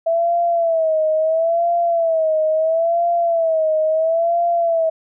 sine tone with vibrato, 656 Hz, E5, 9 cents flat, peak -14 dBFS, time 0.06-4.9 s, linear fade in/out 10 ms, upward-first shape sine, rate 0.74 Hz, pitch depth 84 cents each way, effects none

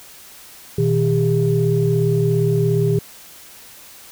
sine tone cluster, 120.1 / 157.3 / 402.9 Hz, B2 / D#3 / G4, -48 / +19 / +48 cents, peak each -18 dBFS, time 0.78-2.99 s, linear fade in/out 5 ms, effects tanh soft clip ceiling -5 dBFS + white hiss -42 dBFS RMS until 4.11 s

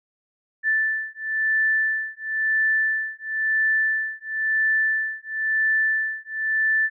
sine beating tone pair, 1760 / 1760.98 Hz, A6 / A6, 0 / +1 cents, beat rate 0.98 Hz, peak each -23 dBFS, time 0.63-6.9 s, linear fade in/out 50 ms, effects none

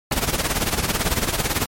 pink noise with tremolo, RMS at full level -19 dBFS, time 0.11-1.66 s, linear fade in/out 5 ms, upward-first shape sine, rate 18 Hz, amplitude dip 75%, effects MP3 64 kbps

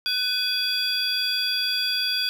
triangle tone cluster, 1501 / 2501 / 3382 / 4741 Hz, F#6 / D#7 / G#7 / D8, +24 / +8 / +31 / +16 cents, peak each -30 / -31 / -25 / -24 dBFS, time 0.06-2.29 s, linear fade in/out 0 ms, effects none

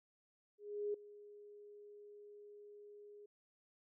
sine tone with ADSR envelope, 413.4 Hz, G#4, 8 cents flat, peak -35 dBFS, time 0.58-3.26 s, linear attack 360 ms, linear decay 5 ms, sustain -19 dB, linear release 6 ms, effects none

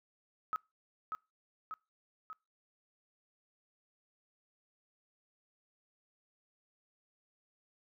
sine tone with echo, 1279 Hz, D#6, 47 cents sharp, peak -31 dBFS, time 0.53-0.56 s, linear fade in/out 0 ms, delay 590 ms, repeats 3, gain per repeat -4 dB, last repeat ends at 2.33 s, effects noise-tail reverb RT60 0.3 s tail -26 dB re dry

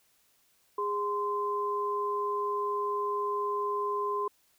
sine tone pair together, 410.7 / 1035 Hz, G#4 / C6, -19 / -19 cents, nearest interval octave + major third, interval 1600 cents, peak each -32 / -30 dBFS, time 0.78-4.28 s, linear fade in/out 5 ms, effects white hiss -68 dBFS RMS until 4.58 s

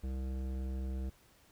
sine tone with hard clipping, 65.4 Hz, C2, in tune, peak -37 dBFS, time 0.03-1.1 s, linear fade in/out 10 ms, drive 14 dB, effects pink hiss -65 dBFS RMS until 1.51 s

